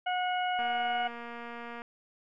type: harmonic tone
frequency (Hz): 728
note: F#5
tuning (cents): -28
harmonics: 1 / 2 / 3 / 4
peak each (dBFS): -29 / -36 / -40 / -39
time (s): 0.06-1.08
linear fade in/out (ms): 10
type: click train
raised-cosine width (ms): 0.5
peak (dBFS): -28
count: 291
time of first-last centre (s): 0.59-1.819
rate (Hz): 236
effects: none